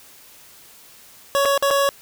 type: tone with dropouts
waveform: 25% pulse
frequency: 558 Hz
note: C#5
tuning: 11 cents sharp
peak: -12 dBFS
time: 1.35-1.89 s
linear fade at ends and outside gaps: 0 ms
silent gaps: 1.451-1.456 / 1.577-1.625 / 1.704-1.71 s
effects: white hiss -47 dBFS RMS until 2.01 s